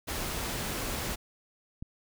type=noise; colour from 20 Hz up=pink; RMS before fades=-34 dBFS; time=0.07-1.16 s; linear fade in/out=20 ms
type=clicks; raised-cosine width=5 ms; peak=-26 dBFS; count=2; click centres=1.095 / 1.825 s
effects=none